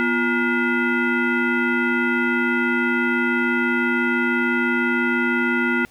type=tone with frequency modulation; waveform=sine; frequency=835 Hz; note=G#5; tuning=9 cents sharp; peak=-17 dBFS; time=0-5.85 s; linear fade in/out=0 ms; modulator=592 Hz; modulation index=2.2; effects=pink hiss -53 dBFS RMS until 5.9 s